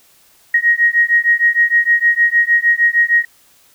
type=beating tone pair; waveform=sine; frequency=1879 / 1885.5 Hz; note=A#6 / A#6; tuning=+13 / +19 cents; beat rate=6.5 Hz; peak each=-13 dBFS; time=0.54-3.25 s; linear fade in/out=5 ms; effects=white hiss -51 dBFS RMS until 3.74 s

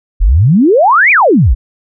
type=exponential two-way sweep; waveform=sine; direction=up then down; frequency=37.96 to 2496 to 43.75 Hz; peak=-4 dBFS; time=0.2-1.55 s; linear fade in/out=20 ms; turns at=1.11 s; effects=none

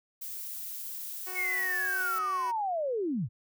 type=noise; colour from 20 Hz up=violet; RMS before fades=-39 dBFS; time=0.21-2.19 s; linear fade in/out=10 ms
type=tone with pitch glide; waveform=10% pulse; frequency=370 to 373 Hz; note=F#4 to F#4; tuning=0 to +14 cents; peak=-32 dBFS; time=1.26-2.52 s; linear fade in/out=20 ms; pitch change=+14 cents; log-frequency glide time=1.59-2.17 s
type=linear sweep; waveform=sine; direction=down; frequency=2217 to 91.9 Hz; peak=-28 dBFS; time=1.34-3.29 s; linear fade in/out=50 ms
effects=none

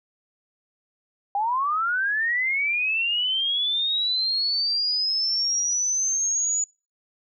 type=linear sweep; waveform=sine; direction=up; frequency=786 to 6920 Hz; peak=-21 dBFS; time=1.35-6.64 s; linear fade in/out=2 ms; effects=noise-tail reverb RT60 0.3 s tail -26 dB re dry

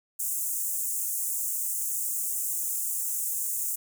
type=high-pass noise; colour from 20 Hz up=pink; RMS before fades=-30 dBFS; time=0.19-3.76 s; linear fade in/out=10 ms; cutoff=7000 Hz; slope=48 dB/octave; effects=none

